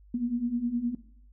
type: beating tone pair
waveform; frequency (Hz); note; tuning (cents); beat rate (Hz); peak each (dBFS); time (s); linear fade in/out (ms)
sine; 233.1 / 242.8; A#3 / B3; 0 / -29; 9.7; -32 / -28; 0.14-0.95; 5
effects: noise-tail reverb RT60 0.6 s tail -17 dB re dry + added 50 Hz sine -52 dBFS peak until 1.32 s